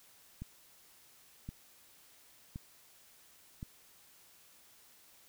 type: click train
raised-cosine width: 5 ms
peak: -29 dBFS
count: 4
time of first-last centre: 0.42-3.629 s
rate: 0.935 Hz
effects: white hiss -62 dBFS RMS until 5.28 s